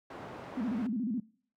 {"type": "low-pass noise", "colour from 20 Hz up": "white", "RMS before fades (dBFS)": -45, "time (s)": [0.1, 0.87], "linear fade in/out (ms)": 5, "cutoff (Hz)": 940, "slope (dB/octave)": 12}
{"type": "tone with vibrato", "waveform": "sine", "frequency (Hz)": 232.3, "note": "A#3", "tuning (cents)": -6, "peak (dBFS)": -30, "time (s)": [0.57, 1.2], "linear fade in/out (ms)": 5, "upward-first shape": "square", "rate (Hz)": 14, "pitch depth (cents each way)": 170}
{"effects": ["noise-tail reverb RT60 0.5 s tail -23 dB re dry", "high-pass 80 Hz 12 dB/octave"]}